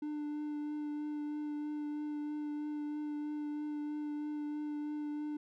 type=tone with vibrato; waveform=triangle; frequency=297.7 Hz; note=D4; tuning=24 cents sharp; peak=-34 dBFS; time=0.02-5.37 s; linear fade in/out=5 ms; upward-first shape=triangle; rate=3.1 Hz; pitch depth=15 cents each way; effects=none